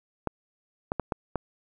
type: clicks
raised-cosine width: 1 ms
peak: -13 dBFS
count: 5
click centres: 0.273 / 0.919 / 0.997 / 1.122 / 1.357 s
effects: 9-bit